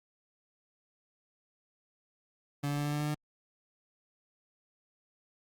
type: tone with pitch steps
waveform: 30% pulse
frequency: 143.5 / 144.58 / 145.67 / 146.77 / 147.88 / 148.99 / 150.11 Hz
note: D3 / D3 / D3 / D3 / D3 / D3 / D3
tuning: -40 / -27 / -14 / -1 / +12 / +25 / +38 cents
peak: -28 dBFS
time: 2.63-3.148 s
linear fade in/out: 10 ms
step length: 74 ms
effects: Opus 48 kbps